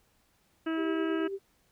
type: harmonic tone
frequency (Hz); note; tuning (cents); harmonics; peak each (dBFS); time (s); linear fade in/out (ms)
323.6; E4; -32; 1 / 2 / 3 / 4 / 5 / 6 / 7 / 8 / 9; -29 / -41 / -48 / -41 / -41 / -51 / -54 / -50 / -48; 0.66-1.28; 10
type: tone with tremolo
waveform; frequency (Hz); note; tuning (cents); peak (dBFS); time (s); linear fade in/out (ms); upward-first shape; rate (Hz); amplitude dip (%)
sine; 392; G4; 0; -30; 0.76-1.39; 50; sine; 8.8; 50
effects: pink hiss -69 dBFS RMS until 1.71 s